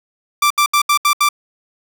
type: tone bursts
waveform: sawtooth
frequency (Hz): 1174.7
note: D6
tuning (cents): 0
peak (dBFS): -7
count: 6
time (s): 0.42-1.289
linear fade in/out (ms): 5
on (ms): 84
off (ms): 73
effects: none